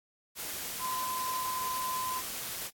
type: tone in noise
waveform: sine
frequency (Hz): 1023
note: C6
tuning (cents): -39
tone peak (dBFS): -32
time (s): 0.79-2.22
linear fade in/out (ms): 50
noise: white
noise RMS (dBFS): -38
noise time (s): 0.35-2.71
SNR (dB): +3
effects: AAC 64 kbps